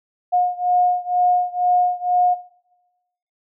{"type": "beating tone pair", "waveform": "sine", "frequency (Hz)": [718, 720.1], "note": ["F5", "F#5"], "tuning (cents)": [48, -47], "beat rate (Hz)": 2.1, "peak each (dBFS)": -19, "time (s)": [0.32, 2.35], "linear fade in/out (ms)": 20, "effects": ["noise-tail reverb RT60 1.0 s tail -18 dB re dry"]}